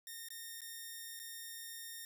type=tone with dropouts; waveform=5% pulse; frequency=1834 Hz; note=A#6; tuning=29 cents flat; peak=-35 dBFS; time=0.07-2.05 s; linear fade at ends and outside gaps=1 ms; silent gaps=0.286-0.304 / 0.607-0.617 / 1.193-1.198 s; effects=none